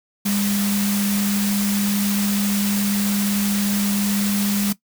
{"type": "tone in noise", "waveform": "sine", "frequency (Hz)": 202.3, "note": "G#3", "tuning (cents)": -45, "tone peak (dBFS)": -19, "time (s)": [0.25, 4.73], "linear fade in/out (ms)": 10, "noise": "white", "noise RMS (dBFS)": -26, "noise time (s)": [0.25, 4.73], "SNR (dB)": 4, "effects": ["noise-tail reverb RT60 0.1 s tail -17 dB re dry"]}